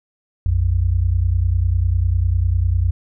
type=tone pair together; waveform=sine; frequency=60 / 90 Hz; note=B1 / F#2; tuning=-49 / -47 cents; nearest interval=perfect fifth; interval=702 cents; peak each=-18 / -16 dBFS; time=0.46-2.91 s; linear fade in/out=0 ms; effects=none